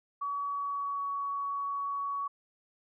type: tone with pitch glide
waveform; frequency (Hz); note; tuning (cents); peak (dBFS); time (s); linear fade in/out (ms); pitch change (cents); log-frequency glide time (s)
sine; 1134 to 1123.6; C#6 to C#6; +39 to +23; -31; 0.21-2.28; 10; -16; 0.46-1.15
effects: none